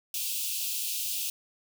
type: high-pass noise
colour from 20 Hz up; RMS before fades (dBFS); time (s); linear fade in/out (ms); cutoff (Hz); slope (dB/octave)
white; -32; 0.14-1.3; 2; 2500; 96
effects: none